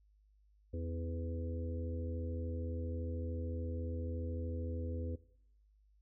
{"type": "harmonic tone with a mistuned harmonic", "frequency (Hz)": 83.5, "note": "E2", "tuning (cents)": 23, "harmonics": [1, 3, 4, 5, 6], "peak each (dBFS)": [-38, -46, -50, -50, -47], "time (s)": [0.73, 5.16], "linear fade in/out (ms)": 10, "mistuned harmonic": 4, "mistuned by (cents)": -55, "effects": ["noise-tail reverb RT60 0.7 s tail -19 dB re dry", "added 51 Hz sine -65 dBFS peak until 6.01 s"]}